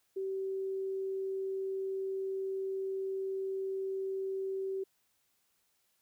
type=tone; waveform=sine; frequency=384.7 Hz; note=G4; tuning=33 cents flat; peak=-33 dBFS; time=0.16-4.84 s; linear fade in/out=10 ms; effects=white hiss -75 dBFS RMS until 6.01 s